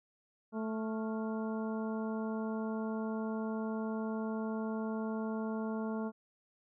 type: harmonic tone with a mistuned harmonic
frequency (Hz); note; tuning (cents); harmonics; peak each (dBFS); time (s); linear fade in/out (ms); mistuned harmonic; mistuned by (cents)
220; A3; 0; 1 / 2 / 3 / 4 / 5 / 6; -35 / -41 / -45 / -47 / -49 / -51; 0.52-6.12; 50; 6; +94
effects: none